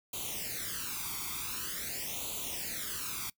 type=noise with flanger; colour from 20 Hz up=white; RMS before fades=-38 dBFS; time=0.13-3.3 s; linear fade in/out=5 ms; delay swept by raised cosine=0.28 to 0.88 ms; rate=0.46 Hz; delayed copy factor=+0.85; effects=noise-tail reverb RT60 0.1 s tail -21 dB re dry